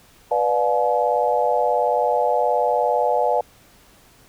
sine chord, B diminished seventh, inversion none, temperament just, 493.9 / 592.7 / 711.2 / 853.4 Hz, B4 / D5 / F5 / Ab5, 0 / +16 / +31 / +47 cents, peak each -22 dBFS, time 0.31-3.41 s, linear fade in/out 5 ms, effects pink hiss -52 dBFS RMS until 4.28 s

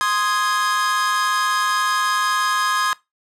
45% pulse chord, Ab major, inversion first, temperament equal, 1046.5 / 1244.5 / 1661.2 Hz, C6 / Eb6 / Ab6, 0 / 0 / 0 cents, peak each -22 dBFS, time 0.01-2.93 s, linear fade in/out 0 ms, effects noise-tail reverb RT60 0.2 s tail -21 dB re dry + low-pass 10000 Hz 12 dB/octave

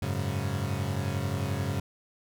35% pulse chord, F# suspended second, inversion none, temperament equal, 92.5 / 103.83 / 138.59 Hz, F#2 / G#2 / C#3, 0 / 0 / 0 cents, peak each -31 dBFS, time 0.02-1.8 s, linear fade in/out 5 ms, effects none

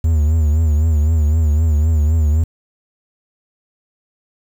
triangle tone with vibrato, 77.78 Hz, D#2, in tune, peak -9 dBFS, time 0.04-2.44 s, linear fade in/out 5 ms, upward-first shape triangle, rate 3.9 Hz, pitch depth 110 cents each way, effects 7-bit

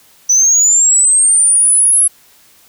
sine linear sweep, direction up, 5940 to 10950 Hz, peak -5 dBFS, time 0.29-2.08 s, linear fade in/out 10 ms, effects tanh soft clip ceiling -4 dBFS + white hiss -47 dBFS RMS until 2.68 s

